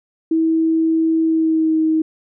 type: tone with pitch glide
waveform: sine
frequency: 323.5 to 316.7 Hz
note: E4 to D#4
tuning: -32 to +31 cents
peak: -13 dBFS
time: 0.31-2.02 s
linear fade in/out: 5 ms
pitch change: -37 cents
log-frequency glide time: 1.23-1.78 s
effects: none